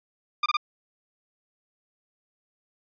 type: tone bursts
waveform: sawtooth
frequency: 1200 Hz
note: D6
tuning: 37 cents sharp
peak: -17 dBFS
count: 3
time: 0.43-0.57 s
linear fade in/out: 5 ms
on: 30 ms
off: 25 ms
effects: resampled to 11025 Hz